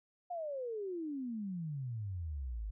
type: exponential sweep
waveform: sine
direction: down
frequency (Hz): 726 to 49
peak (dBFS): -37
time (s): 0.3-2.71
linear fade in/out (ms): 10
effects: none